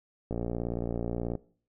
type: click train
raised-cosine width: 2 ms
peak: -19 dBFS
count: 62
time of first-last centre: 0.31-1.353 s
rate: 58.5 Hz
effects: noise-tail reverb RT60 0.5 s tail -21 dB re dry